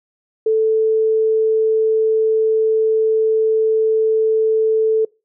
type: tone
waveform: sine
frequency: 440 Hz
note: A4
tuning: in tune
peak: -12 dBFS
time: 0.46-5.05 s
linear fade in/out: 5 ms
effects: noise-tail reverb RT60 0.3 s tail -26 dB re dry